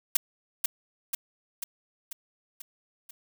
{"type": "noise with echo", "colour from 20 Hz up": "blue", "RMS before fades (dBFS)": -21, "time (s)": [0.15, 0.17], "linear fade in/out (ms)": 5, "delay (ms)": 490, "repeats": 6, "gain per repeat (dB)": -4, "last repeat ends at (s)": 3.11, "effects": []}